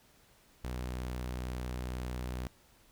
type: tone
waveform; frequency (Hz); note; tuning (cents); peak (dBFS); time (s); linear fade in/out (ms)
sawtooth; 62.1; B1; +10; -32; 0.64-2.47; 0
effects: pink hiss -64 dBFS RMS until 2.91 s